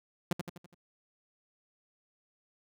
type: tone with echo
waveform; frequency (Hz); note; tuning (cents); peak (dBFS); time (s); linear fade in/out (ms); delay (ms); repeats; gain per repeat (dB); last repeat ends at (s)
sawtooth; 174.61; F3; 0; -23; 0.31-0.33; 2; 83; 5; -6; 0.745
effects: none